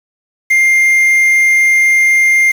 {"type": "tone with quantisation", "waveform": "triangle", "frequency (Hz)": 2108, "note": "C7", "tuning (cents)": 12, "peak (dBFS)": -5, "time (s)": [0.5, 2.52], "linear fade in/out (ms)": 10, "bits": 5, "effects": []}